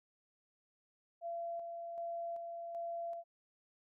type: tone with tremolo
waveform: sine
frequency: 680 Hz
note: F5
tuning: 46 cents flat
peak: -38 dBFS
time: 1.21-3.24 s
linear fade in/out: 50 ms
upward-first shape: square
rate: 1.3 Hz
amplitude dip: 35%
effects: none